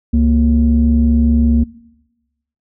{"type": "tone pair together", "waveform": "sine", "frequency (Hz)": [69.3, 233.1], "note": ["C#2", "A#3"], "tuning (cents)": [0, 0], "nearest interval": "octave + major sixth", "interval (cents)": 2100, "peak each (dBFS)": -11, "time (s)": [0.13, 1.64], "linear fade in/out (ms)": 10, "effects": ["noise-tail reverb RT60 1.0 s tail -21 dB re dry", "tanh soft clip ceiling -3 dBFS"]}